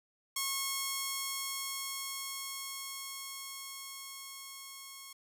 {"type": "tone with level ramp", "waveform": "5% pulse", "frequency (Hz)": 1090, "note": "C#6", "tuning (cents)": -29, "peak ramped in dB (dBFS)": [-20, -35], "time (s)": [0.36, 5.13], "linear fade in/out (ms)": 5, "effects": []}